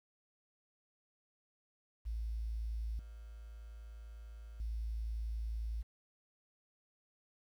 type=tone with level steps; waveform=sine; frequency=55.5 Hz; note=A1; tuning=16 cents sharp; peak=-36 / -47 / -36 dBFS; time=2.05-5.83 s; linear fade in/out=20 ms; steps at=2.99 / 4.6 s; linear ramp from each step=2 ms; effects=11-bit